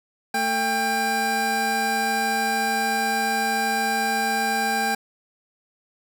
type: tone pair together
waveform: 25% pulse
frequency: 223.4 / 796 Hz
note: A3 / G5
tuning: +27 / +26 cents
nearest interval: octave + minor seventh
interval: 2199 cents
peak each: -25 / -18 dBFS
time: 0.34-4.95 s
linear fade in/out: 5 ms
effects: none